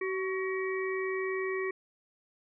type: harmonic tone with a mistuned harmonic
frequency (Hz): 379.6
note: F#4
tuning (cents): +44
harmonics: 1 / 3 / 5 / 6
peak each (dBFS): -31 / -41 / -38 / -41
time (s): 0.01-1.71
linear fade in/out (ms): 5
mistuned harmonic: 3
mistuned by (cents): -32
effects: none